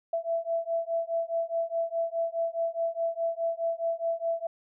sine beating tone pair, 664 / 668.8 Hz, E5 / E5, +12 / +25 cents, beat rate 4.8 Hz, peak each -30 dBFS, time 0.13-4.47 s, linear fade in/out 5 ms, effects none

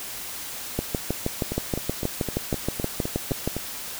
two click trains, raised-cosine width 2 ms, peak -10 / -14 dBFS, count 18 / 9, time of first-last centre 0.79-3.476 / 1.52-3.566 s, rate 6.33 / 3.91 Hz, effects white hiss -35 dBFS RMS until 3.99 s

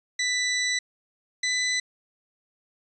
20% pulse tone pair in turn, 1980 / 1997.2 Hz, B6 / B6, +4 / +19 cents, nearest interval unison, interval 15 cents, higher second, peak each -18 dBFS, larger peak neither, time 0.19-0.79 / 1.43-1.8 s, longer first, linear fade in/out 5 ms, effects resampled to 24000 Hz

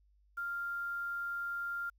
sine tone with quantisation, 1395 Hz, F6, 2 cents flat, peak -35 dBFS, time 0.37-1.9 s, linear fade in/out 10 ms, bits 10, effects added 50 Hz sine -65 dBFS peak until 1.98 s

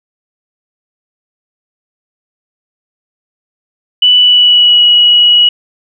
sine tone with pitch glide, 2971 to 2917 Hz, F#7 to F#7, +6 to -25 cents, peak -3 dBFS, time 4.02-5.49 s, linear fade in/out 5 ms, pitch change -31 cents, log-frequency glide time 4.16-4.84 s, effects none

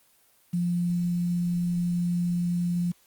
sine tone with quantisation, 174.7 Hz, F3, 1 cent sharp, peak -23 dBFS, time 0.53-2.92 s, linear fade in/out 10 ms, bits 8, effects white hiss -62 dBFS RMS until 3.06 s + Opus 24 kbps

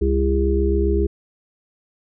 harmonic tone, 67.5 Hz, C#2, 45 cents flat, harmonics 1 / 3 / 5 / 6, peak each -18 / -27 / -23 / -21 dBFS, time 0.01-1.07 s, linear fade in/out 10 ms, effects none

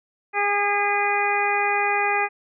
harmonic tone with a mistuned harmonic, 408.2 Hz, G#4, 30 cents flat, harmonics 1 / 2 / 3 / 4 / 5 / 6, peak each -28 / -23 / -28 / -29 / -26 / -26 dBFS, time 0.33-2.29 s, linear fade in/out 50 ms, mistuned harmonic 5, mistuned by -15 cents, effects none

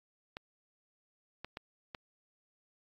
clicks, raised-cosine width 0.3 ms, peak -25 dBFS, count 4, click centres 0.369 / 1.446 / 1.571 / 1.948 s, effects AAC 64 kbps

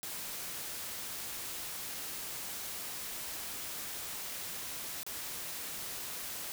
white noise with dropouts, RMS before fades -41 dBFS, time 0.03-6.52 s, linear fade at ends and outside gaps 0 ms, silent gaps 5.031-5.065 s, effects none

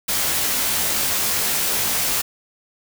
white noise with comb filter, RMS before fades -21 dBFS, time 0.08-2.22 s, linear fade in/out 10 ms, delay 17 ms, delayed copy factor -0.55, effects none

